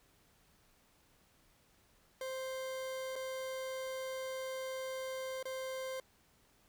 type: tone with dropouts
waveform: 40% pulse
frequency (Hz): 523.3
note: C5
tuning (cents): 0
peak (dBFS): -38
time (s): 2.21-6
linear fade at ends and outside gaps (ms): 2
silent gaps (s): 3.157-3.161 / 5.428-5.454
effects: pink hiss -69 dBFS RMS until 6.68 s